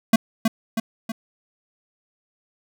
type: tone with echo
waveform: square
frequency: 224.2 Hz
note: A3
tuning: 33 cents sharp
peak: -11 dBFS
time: 0.13-0.16 s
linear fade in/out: 5 ms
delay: 320 ms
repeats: 3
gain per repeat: -5 dB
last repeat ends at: 1.12 s
effects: none